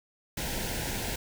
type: band-stop noise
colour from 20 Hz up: pink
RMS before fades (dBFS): -33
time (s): 0.37-1.16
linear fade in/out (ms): 5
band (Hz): 1000 to 1400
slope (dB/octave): 96
effects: none